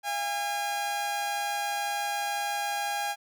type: tone pair together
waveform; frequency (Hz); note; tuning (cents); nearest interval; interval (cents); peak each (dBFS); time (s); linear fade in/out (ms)
sawtooth; 682 / 814; F5 / G#5; -41 / -35; minor third; 306; -35 / -25; 0.03-3.16; 50
effects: none